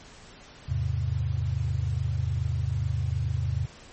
sine chord, E augmented, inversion none, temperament equal with one note detuned, 81.37 / 103.83 / 130.81 Hz, E2 / G#2 / B#2, -22 / 0 / 0 cents, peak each -29 dBFS, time 0.68-3.66 s, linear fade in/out 10 ms, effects pink hiss -49 dBFS RMS until 3.92 s + MP3 32 kbps

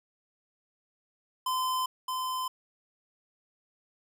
square tone pair in turn, 1026 / 1026 Hz, C6 / C6, -34 / -34 cents, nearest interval unison, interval 0 cents, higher neither, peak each -28 / -31 dBFS, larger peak first, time 1.46-1.86 / 2.08-2.48 s, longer neither, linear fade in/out 5 ms, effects none

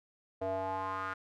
square tone with band-pass filter sweep, 95 Hz, F#2, 46 cents sharp, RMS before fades -36 dBFS, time 0.41-1.14 s, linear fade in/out 10 ms, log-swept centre 590 to 1400 Hz, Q 4.7, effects none

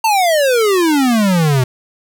square exponential sweep, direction down, 917 to 123.47 Hz, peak -11 dBFS, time 0.04-1.64 s, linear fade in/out 5 ms, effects none

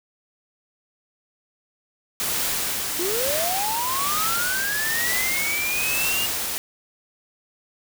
white noise with tremolo, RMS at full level -24 dBFS, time 2.2-6.58 s, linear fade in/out 0 ms, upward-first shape triangle, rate 1.1 Hz, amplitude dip 35%
triangle linear sweep, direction up, 329.6 to 2844 Hz, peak -23 dBFS, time 2.99-6.26 s, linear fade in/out 5 ms
effects none

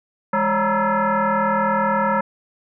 sine tone with frequency modulation, 207.7 Hz, G#3, in tune, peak -16 dBFS, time 0.33-2.21 s, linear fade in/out 5 ms, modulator 376 Hz, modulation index 3.6, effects none

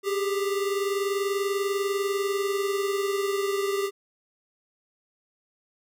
square tone pair together, 395.1 / 415.3 Hz, G4 / G#4, +14 / 0 cents, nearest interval minor second, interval 86 cents, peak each -26 / -33 dBFS, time 0.03-3.91 s, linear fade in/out 50 ms, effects none

